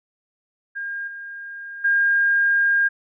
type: tone with level steps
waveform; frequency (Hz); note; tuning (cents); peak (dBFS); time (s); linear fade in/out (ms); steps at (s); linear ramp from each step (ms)
sine; 1613; G6; +49; -26 / -32 / -15; 0.75-2.89; 20; 1.07 / 1.84; 10
effects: none